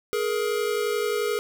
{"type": "tone pair together", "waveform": "square", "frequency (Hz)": [420, 471.4], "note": ["G#4", "A#4"], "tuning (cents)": [19, 19], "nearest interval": "major second", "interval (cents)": 200, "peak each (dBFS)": [-26, -28], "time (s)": [0.13, 1.39], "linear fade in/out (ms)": 0, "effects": []}